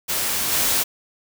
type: noise with level steps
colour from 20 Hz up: white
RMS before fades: -23 / -20 dBFS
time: 0.08-0.84 s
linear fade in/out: 20 ms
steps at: 0.52 s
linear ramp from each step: 2 ms
effects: none